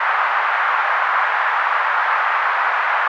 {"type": "band-pass noise", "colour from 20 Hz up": "white", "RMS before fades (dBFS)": -18, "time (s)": [0, 3.08], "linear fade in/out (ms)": 5, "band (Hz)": [850, 1600], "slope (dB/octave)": 24, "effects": []}